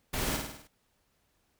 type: noise with echo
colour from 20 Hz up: pink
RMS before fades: -33 dBFS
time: 0.13-0.37 s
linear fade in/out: 10 ms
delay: 51 ms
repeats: 6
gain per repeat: -4 dB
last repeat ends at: 0.676 s
effects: pink hiss -73 dBFS RMS until 1.59 s